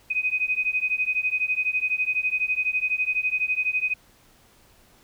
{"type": "beating tone pair", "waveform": "sine", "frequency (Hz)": [2500, 2512], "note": ["D#7", "D#7"], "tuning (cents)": [8, 16], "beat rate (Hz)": 12, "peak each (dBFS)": -25, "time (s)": [0.1, 3.94], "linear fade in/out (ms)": 10, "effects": ["pink hiss -57 dBFS RMS until 5.03 s"]}